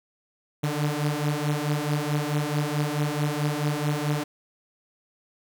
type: beating tone pair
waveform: sawtooth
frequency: 146 / 150.6 Hz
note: D3 / D3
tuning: -10 / +44 cents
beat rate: 4.6 Hz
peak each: -23 dBFS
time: 0.63-4.24 s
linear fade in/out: 10 ms
effects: none